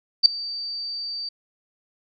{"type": "tone with ADSR envelope", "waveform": "sine", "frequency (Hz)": 4629, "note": "D8", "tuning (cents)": -26, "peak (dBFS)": -6, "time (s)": [0.23, 1.29], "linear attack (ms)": 27, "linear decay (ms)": 4, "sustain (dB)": -22, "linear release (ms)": 6, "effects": []}